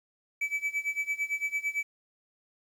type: tone with tremolo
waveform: triangle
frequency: 2300 Hz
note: D7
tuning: 37 cents flat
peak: -24 dBFS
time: 0.41-1.83 s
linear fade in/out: 5 ms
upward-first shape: sine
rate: 8.9 Hz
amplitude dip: 90%
effects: 10-bit